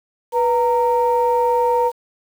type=tone pair together; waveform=sine; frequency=489.6 / 924.2 Hz; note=B4 / A#5; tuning=-15 / -15 cents; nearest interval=major seventh; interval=1100 cents; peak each=-16 dBFS; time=0.32-1.92 s; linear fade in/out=50 ms; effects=tanh soft clip ceiling -7 dBFS + 7-bit